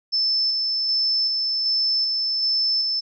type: tone with tremolo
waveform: sine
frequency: 5274 Hz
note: E8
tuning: in tune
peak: -18 dBFS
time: 0.12-3.01 s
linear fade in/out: 20 ms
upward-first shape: square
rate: 1.3 Hz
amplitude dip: 25%
effects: none